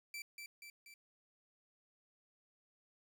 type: tone with echo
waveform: sawtooth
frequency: 2333 Hz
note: D7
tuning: 12 cents flat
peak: -40 dBFS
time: 0.14-0.22 s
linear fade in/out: 2 ms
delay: 240 ms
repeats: 3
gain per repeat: -4 dB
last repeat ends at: 0.94 s
effects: 12-bit